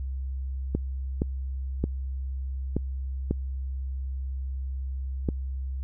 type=clicks; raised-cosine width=3 ms; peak=-12 dBFS; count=6; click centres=0.75 / 1.219 / 1.84 / 2.766 / 3.31 / 5.288 s; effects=added 66 Hz sine -29 dBFS peak until 5.83 s